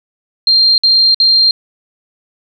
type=tone bursts; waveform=sine; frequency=4186 Hz; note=C8; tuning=in tune; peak=-6 dBFS; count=3; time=0.47-1.51 s; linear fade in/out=2 ms; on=310 ms; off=55 ms; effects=none